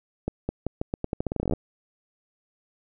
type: accelerating click train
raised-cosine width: 2 ms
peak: -13 dBFS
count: 19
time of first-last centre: 0.28-1.536 s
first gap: 210 ms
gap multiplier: 0.84
effects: none